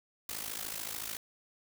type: noise with amplitude modulation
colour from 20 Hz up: white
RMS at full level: -36 dBFS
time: 0.29-1.17 s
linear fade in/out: 2 ms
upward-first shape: sine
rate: 53.7 Hz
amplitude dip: 80%
effects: none